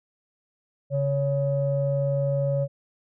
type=tone pair together; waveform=sine; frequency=139.6 / 558.4 Hz; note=C#3 / C#5; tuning=+13 / +13 cents; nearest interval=2 octaves; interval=2400 cents; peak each=-23 / -24 dBFS; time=0.9-2.68 s; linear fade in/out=50 ms; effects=tanh soft clip ceiling -14 dBFS